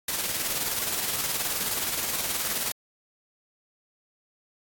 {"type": "noise with tremolo", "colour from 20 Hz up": "white", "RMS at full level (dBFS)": -27, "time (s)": [0.08, 2.72], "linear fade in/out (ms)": 5, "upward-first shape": "square", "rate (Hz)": 19, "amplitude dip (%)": 35, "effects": ["AAC 64 kbps"]}